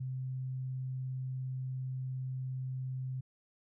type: tone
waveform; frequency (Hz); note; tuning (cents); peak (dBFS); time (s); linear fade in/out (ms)
sine; 129.8; C3; -13; -35; 0-3.21; 10
effects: none